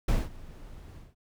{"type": "noise with ADSR envelope", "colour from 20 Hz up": "brown", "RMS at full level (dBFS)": -22, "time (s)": [0.08, 1.15], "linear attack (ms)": 5, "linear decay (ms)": 200, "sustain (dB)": -23, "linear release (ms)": 180, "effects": []}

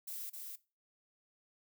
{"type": "noise with echo", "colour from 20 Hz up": "violet", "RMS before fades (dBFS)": -43, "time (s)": [0.07, 0.3], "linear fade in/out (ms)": 10, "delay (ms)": 260, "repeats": 1, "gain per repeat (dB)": -3, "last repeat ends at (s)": 0.56, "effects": ["noise-tail reverb RT60 0.3 s tail -19 dB re dry"]}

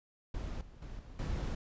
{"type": "noise with level steps", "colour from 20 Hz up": "brown", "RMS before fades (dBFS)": [-39, -53, -45, -50, -35], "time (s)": [0.34, 1.55], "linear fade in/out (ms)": 5, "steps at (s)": [0.61, 0.82, 0.99, 1.19], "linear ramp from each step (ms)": 2, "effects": ["resampled to 16000 Hz"]}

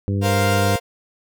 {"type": "harmonic tone", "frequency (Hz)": 99.2, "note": "G2", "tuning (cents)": 21, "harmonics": [1, 2, 3, 4, 5], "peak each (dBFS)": [-19, -25, -29, -32, -34], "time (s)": [0.08, 0.76], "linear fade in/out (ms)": 0}
{"type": "chord", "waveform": "sawtooth", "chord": "Bb suspended second", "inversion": "none", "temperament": "equal", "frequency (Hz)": [466.2, 523.3, 698.5], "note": ["Bb4", "C5", "F5"], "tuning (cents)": [0, 0, 0], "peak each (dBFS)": [-20, -20, -18], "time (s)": [0.21, 0.8], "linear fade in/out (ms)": 50}
{"effects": []}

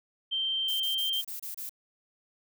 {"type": "tone with pitch glide", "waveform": "sine", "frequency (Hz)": [3136, 3156], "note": ["G7", "G7"], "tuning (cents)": [0, 11], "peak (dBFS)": -27, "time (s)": [0.31, 1.22], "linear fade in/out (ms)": 20, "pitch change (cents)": 11, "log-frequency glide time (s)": [0.7, 1.06]}
{"type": "noise bursts", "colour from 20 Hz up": "violet", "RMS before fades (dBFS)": -38, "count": 7, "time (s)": [0.68, 1.694], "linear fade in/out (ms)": 5, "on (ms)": 120, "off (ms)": 29}
{"effects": []}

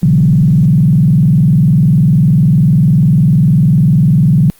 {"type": "tone with vibrato", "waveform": "sine", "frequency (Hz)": 151.2, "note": "D#3", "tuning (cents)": -49, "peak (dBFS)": -5, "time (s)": [0.03, 4.5], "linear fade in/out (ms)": 0, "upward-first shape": "square", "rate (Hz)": 20, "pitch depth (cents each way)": 290, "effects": ["white hiss -45 dBFS RMS until 4.59 s", "Opus 48 kbps"]}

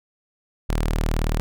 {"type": "tone", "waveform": "sawtooth", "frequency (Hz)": 38.89, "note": "D#1", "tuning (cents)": 0, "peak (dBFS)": -16, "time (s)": [0.69, 1.4], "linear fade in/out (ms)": 0, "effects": []}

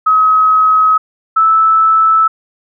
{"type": "tone pair in turn", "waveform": "sine", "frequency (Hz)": [1275, 1311.6], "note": ["D#6", "E6"], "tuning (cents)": [42, -9], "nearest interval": "unison", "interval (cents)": 49, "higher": "second", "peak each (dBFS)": -6, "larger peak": "neither", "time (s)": [[0.06, 0.98], [1.36, 2.28]], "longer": "neither", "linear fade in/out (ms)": 10, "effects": []}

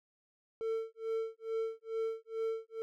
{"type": "tone with tremolo", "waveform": "triangle", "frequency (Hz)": 448.5, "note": "A4", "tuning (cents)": 33, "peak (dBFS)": -29, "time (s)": [0.61, 2.82], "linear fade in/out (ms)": 0, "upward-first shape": "sine", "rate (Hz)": 2.3, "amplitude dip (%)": 100, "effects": []}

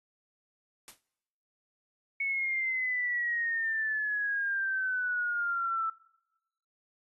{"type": "noise with exponential decay", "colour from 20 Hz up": "white", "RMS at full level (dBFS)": -43, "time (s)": [0.88, 1.01], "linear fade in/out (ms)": 0, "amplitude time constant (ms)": 28}
{"type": "exponential sweep", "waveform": "sine", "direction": "down", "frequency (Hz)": [2217, 1318.5], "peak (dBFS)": -28, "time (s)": [2.2, 5.9], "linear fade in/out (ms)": 5}
{"effects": ["noise-tail reverb RT60 1.0 s tail -24 dB re dry", "AAC 32 kbps"]}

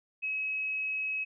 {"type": "tone", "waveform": "sine", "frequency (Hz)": 2560, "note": "D#7", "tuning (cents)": 49, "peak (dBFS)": -30, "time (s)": [0.22, 1.25], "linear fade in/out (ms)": 20, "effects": []}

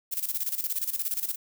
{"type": "noise with tremolo", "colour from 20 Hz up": "violet", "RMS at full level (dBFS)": -28, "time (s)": [0.11, 1.36], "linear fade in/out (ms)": 20, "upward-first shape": "square", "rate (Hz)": 17, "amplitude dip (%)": 75, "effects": []}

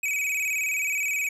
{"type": "tone with vibrato", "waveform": "square", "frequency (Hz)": 2402, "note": "D7", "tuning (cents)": 38, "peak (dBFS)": -25, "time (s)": [0.03, 1.29], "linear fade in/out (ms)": 5, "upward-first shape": "square", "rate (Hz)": 19, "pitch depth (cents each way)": 87, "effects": ["resampled to 32000 Hz"]}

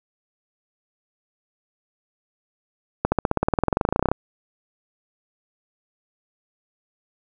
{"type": "accelerating click train", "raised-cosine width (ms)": 1, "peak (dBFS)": -4, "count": 24, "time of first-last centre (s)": [3.05, 4.116], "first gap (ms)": 70, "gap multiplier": 0.96, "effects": []}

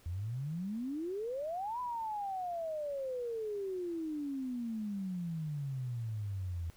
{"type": "exponential two-way sweep", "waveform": "sine", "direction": "up then down", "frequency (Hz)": [81.5, 1006, 81.5], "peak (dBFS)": -35, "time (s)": [0.06, 6.7], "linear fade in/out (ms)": 0, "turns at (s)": 1.8, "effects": ["pink hiss -63 dBFS RMS until 6.76 s"]}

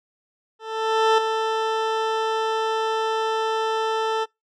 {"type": "tone with ADSR envelope", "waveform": "20% pulse", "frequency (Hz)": 442.8, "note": "A4", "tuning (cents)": 11, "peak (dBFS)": -9, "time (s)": [0.59, 4.26], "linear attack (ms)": 590, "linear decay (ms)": 6, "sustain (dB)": -7, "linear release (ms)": 31, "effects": ["noise-tail reverb RT60 0.2 s tail -26 dB re dry", "low-pass 4000 Hz 12 dB/octave"]}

